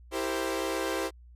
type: chord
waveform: sawtooth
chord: C dominant seventh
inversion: first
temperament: equal with one note detuned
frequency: 329.6 / 392 / 460.5 / 523.3 Hz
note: E4 / G4 / Bb4 / C5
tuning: 0 / 0 / -21 / 0 cents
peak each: -30 / -30 / -34 / -30 dBFS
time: 0.11-1.11 s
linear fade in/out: 50 ms
effects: added 60 Hz sine -49 dBFS peak until 1.35 s + resampled to 32000 Hz